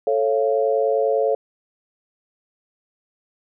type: chord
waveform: sine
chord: A augmented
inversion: none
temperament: just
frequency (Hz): 440 / 550 / 687.5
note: A4 / C#5 / E#5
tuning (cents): 0 / -14 / -27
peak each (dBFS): -20 / -20 / -24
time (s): 0.07-1.35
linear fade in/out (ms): 2
effects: none